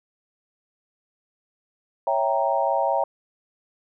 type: chord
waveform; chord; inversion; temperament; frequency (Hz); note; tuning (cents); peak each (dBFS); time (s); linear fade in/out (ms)
sine; C# diminished seventh; none; equal; 554.4 / 659.3 / 784 / 932.3; C#5 / E5 / G5 / Bb5; 0 / 0 / 0 / 0; -25; 2.07-3.04; 2
effects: none